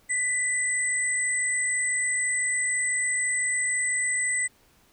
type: tone pair together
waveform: sine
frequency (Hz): 1989 / 8074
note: B6 / B8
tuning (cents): +12 / +37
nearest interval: 2 octaves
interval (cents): 2425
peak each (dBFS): -26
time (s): 0.09-4.48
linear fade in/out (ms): 20
effects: pink hiss -61 dBFS RMS until 4.92 s